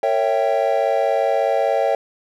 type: chord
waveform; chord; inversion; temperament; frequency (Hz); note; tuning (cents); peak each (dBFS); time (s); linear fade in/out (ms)
triangle; A# diminished seventh; none; equal with one note detuned; 457.9 / 554.4 / 659.3 / 784; A#4 / C#5 / E5 / G5; -31 / 0 / 0 / 0; -22 / -18 / -19 / -20; 0.03-1.95; 2
effects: none